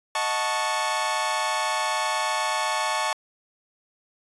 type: chord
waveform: sawtooth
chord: D# half-diminished seventh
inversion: none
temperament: equal with one note detuned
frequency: 622.3 / 729.8 / 880 / 1108.7 Hz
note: D#5 / F#5 / A5 / C#6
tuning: 0 / -24 / 0 / 0 cents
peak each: -28 / -29 / -23 / -24 dBFS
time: 0.15-3.13 s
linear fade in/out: 2 ms
effects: resampled to 24000 Hz